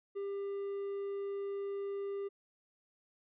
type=tone; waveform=triangle; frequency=398.3 Hz; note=G4; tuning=28 cents sharp; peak=-34 dBFS; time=0.15-2.29 s; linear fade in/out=20 ms; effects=resampled to 8000 Hz